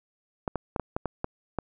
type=clicks; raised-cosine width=1 ms; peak=-14 dBFS; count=8; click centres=0.478 / 0.557 / 0.762 / 0.797 / 0.965 / 1.057 / 1.244 / 1.587 s; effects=none